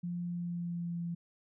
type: tone with pitch glide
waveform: sine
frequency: 174.61 to 170.82 Hz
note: F3 to F3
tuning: 0 to -38 cents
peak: -34 dBFS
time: 0.03-1.15 s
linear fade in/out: 10 ms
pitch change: -38 cents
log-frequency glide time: 0.24-1.02 s
effects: none